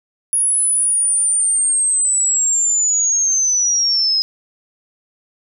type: linear sweep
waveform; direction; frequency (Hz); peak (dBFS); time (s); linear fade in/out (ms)
sine; down; 10460 to 5060; -13; 0.33-4.22; 0
effects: none